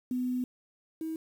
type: tone pair in turn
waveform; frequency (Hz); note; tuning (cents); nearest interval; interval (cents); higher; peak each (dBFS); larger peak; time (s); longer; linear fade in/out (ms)
sine; 250.7 / 320.4; B3 / E4; +26 / -49; major third; 425; second; -28 / -32; first; 0.11-0.44 / 1.01-1.16; first; 2
effects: 9-bit